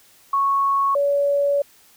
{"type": "tone pair in turn", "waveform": "sine", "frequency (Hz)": [1105, 567.7], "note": ["C#6", "C#5"], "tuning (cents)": [-6, 41], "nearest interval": "octave", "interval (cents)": 1153, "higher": "first", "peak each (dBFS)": -16, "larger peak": "neither", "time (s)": [[0.33, 0.95], [0.95, 1.62]], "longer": "second", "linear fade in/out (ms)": 5, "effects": ["white hiss -53 dBFS RMS until 1.96 s"]}